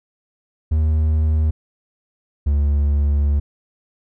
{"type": "tone pair in turn", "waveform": "triangle", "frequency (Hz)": [77.78, 72.05], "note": ["D#2", "D2"], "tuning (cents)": [0, -33], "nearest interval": "minor second", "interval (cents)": 133, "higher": "first", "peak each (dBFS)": -12, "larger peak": "neither", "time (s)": [[0.71, 1.51], [2.46, 3.4]], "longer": "second", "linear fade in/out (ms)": 10, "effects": []}